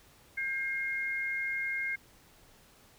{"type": "tone pair together", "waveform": "sine", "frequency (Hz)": [1600, 2136], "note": ["G6", "C7"], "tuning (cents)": [35, 35], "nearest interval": "perfect fourth", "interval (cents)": 500, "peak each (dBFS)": [-36, -32], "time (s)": [0.37, 1.96], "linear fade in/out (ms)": 10, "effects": ["pink hiss -60 dBFS RMS until 2.98 s"]}